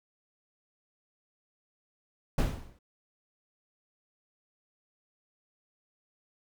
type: noise with exponential decay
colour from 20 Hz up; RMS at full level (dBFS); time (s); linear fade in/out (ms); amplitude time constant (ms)
brown; -22; 2.38-2.79; 5; 88
effects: none